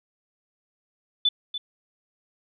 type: tone with echo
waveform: sine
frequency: 3500 Hz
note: A7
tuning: 10 cents flat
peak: -17 dBFS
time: 1.25-1.29 s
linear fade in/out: 5 ms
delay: 290 ms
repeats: 1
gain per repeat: -11 dB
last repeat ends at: 1.58 s
effects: none